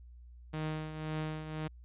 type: tone with tremolo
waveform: sawtooth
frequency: 155.56 Hz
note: D#3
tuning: in tune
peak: -29 dBFS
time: 0.53-1.68 s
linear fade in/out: 10 ms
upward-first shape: triangle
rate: 1.9 Hz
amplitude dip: 65%
effects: added 60 Hz sine -50 dBFS peak until 1.84 s + resampled to 8000 Hz